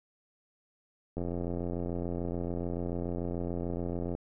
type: click train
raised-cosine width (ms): 2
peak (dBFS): -22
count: 260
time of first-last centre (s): 1.17-4.15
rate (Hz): 86.9
effects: none